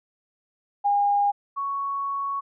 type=tone pair in turn; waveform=sine; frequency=812 / 1112.2 Hz; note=G#5 / C#6; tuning=-39 / +5 cents; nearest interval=perfect fourth; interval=544 cents; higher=second; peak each=-18 / -25 dBFS; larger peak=first; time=0.84-1.32 / 1.56-2.41 s; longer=second; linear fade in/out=20 ms; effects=none